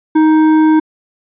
sine tone with hard clipping, 312.7 Hz, D#4, 9 cents sharp, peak -8 dBFS, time 0.15-0.8 s, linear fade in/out 10 ms, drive 9 dB, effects resampled to 8000 Hz

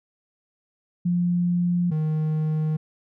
sine / triangle tone pair in turn, 175.6 / 155.42 Hz, F3 / D#3, +10 / -2 cents, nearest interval major second, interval 212 cents, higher first, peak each -19 dBFS, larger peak neither, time 1.05-1.91 / 1.91-2.77 s, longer neither, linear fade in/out 10 ms, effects none

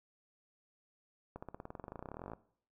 accelerating click train, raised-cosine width 1 ms, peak -30 dBFS, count 28, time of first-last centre 1.36-2.335 s, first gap 65 ms, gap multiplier 0.95, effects noise-tail reverb RT60 0.6 s tail -19 dB re dry

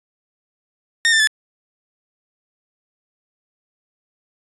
sawtooth tone with pitch steps, 1837 / 1784.7 / 1733.9 Hz, A#6 / A6 / A6, -26 / +24 / -26 cents, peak -9 dBFS, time 1.05-1.272 s, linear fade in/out 0 ms, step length 74 ms, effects resampled to 22050 Hz

